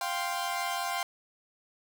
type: chord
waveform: sawtooth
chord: F suspended second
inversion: none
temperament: equal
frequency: 698.5 / 784 / 1046.5 Hz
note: F5 / G5 / C6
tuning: 0 / 0 / 0 cents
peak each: -31 dBFS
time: 0.01-1.03 s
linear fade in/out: 2 ms
effects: none